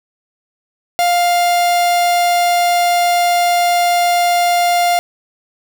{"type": "tone", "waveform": "45% pulse", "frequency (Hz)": 701, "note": "F5", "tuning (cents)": 6, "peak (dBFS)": -11, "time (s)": [0.99, 4.99], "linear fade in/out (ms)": 0, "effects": []}